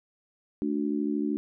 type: harmonic tone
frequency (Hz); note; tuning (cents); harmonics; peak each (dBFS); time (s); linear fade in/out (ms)
73.1; D2; -7; 3 / 4 / 5; -30 / -28 / -34; 0.62-1.37; 0
effects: none